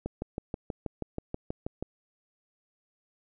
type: click train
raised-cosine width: 2 ms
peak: -19 dBFS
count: 12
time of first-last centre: 0.06-1.826 s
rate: 6.23 Hz
effects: none